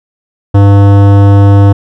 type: tone with hard clipping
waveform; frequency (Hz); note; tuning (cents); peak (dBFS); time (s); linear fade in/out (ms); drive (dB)
sine; 100; G2; +35; -3; 0.54-1.73; 10; 17
effects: none